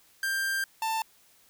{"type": "tone pair in turn", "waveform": "45% pulse", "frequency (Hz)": [1585, 889.6], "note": ["G6", "A5"], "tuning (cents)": [19, 19], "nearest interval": "minor seventh", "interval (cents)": 1000, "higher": "first", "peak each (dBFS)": -27, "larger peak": "neither", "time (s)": [[0.23, 0.64], [0.82, 1.02]], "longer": "first", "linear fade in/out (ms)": 2, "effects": ["white hiss -61 dBFS RMS until 1.49 s"]}